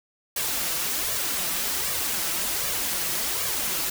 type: noise with flanger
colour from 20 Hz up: white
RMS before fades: -27 dBFS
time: 0.36-3.9 s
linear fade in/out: 5 ms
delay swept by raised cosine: 1.7 to 6.1 ms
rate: 1.3 Hz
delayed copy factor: +0.6
effects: none